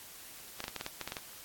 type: clicks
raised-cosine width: 0.2 ms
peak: -20 dBFS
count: 10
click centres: 0.604 / 0.641 / 0.681 / 0.763 / 0.811 / 0.864 / 1.013 / 1.076 / 1.121 / 1.168 s
effects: white hiss -50 dBFS RMS until 1.44 s + AAC 64 kbps